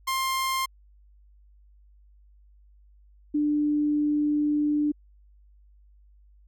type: tone pair in turn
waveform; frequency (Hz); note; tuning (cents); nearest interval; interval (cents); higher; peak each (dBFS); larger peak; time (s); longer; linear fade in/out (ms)
sawtooth / sine; 1057 / 296.6; C6 / D4; +17 / +17; octave + minor seventh; 2200; first; -21; neither; 0.07-0.66 / 3.34-4.92; second; 10
effects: added 50 Hz sine -53 dBFS peak until 6.47 s